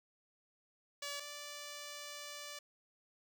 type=tone pair in turn; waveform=5% pulse; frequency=574 / 585 Hz; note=D5 / D5; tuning=-40 / -7 cents; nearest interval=unison; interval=33 cents; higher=second; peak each=-29 / -34 dBFS; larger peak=first; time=1.02-1.2 / 1.2-2.59 s; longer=second; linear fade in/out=5 ms; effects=none